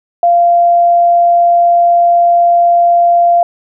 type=tone; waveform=sine; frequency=692 Hz; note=F5; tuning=16 cents flat; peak=-5 dBFS; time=0.23-3.43 s; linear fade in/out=2 ms; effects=none